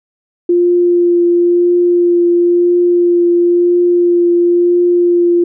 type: tone with vibrato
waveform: sine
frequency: 349.2 Hz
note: F4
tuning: in tune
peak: -7 dBFS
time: 0.49-5.44 s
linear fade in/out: 5 ms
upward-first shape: triangle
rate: 0.98 Hz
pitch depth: 14 cents each way
effects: none